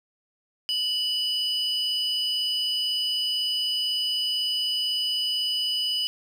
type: tone pair together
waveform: triangle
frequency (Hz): 2960 / 4978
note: F#7 / D#8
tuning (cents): 0 / 0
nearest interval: major sixth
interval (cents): 900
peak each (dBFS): -24 / -27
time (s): 0.69-6.07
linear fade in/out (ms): 0
effects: none